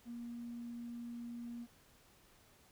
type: tone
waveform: triangle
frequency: 236.9 Hz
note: A#3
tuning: 28 cents sharp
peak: -39 dBFS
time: 0.05-1.67 s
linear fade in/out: 50 ms
effects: tanh soft clip ceiling -41 dBFS + pink hiss -66 dBFS RMS until 2.71 s